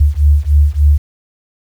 sine beating tone pair, 71.6 / 75 Hz, D2 / D2, -43 / +37 cents, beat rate 3.4 Hz, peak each -10 dBFS, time 0-0.98 s, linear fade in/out 10 ms, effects 7-bit

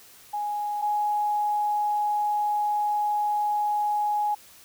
sine tone pair in turn, 830.6 / 834.5 Hz, G#5 / G#5, 0 / +8 cents, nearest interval unison, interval 8 cents, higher second, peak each -26 / -22 dBFS, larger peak second, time 0.33-0.82 / 0.82-4.35 s, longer second, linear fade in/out 10 ms, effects white hiss -51 dBFS RMS until 4.64 s

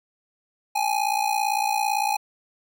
square ring-modulated tone, 830.6 Hz, G#5, in tune, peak -19 dBFS, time 0.75-2.17 s, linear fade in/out 10 ms, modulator 28.9 Hz, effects none

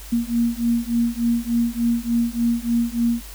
sine beating tone pair, 233.1 / 236.5 Hz, A#3 / A#3, 0 / +25 cents, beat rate 3.4 Hz, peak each -21 dBFS, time 0.12-3.22 s, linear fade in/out 10 ms, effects added 50 Hz sine -37 dBFS peak until 3.34 s + white hiss -41 dBFS RMS until 3.34 s

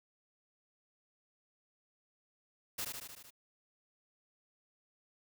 white noise with echo, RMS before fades -38 dBFS, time 2.78-2.85 s, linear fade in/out 10 ms, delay 76 ms, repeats 6, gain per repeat -3 dB, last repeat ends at 3.306 s, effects none

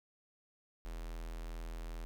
square tone with notch filter, 41.2 Hz, E1, in tune, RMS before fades -43 dBFS, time 0.85-2.05 s, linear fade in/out 0 ms, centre 140 Hz, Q 0.84, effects none

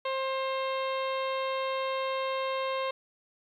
harmonic tone with a mistuned harmonic, 530 Hz, C5, 22 cents sharp, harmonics 1 / 2 / 3 / 4 / 5 / 6 / 7 / 8, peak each -31 / -33 / -45 / -41 / -43 / -45 / -46 / -50 dBFS, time 0.05-2.91 s, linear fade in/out 5 ms, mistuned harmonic 5, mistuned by +22 cents, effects 11-bit

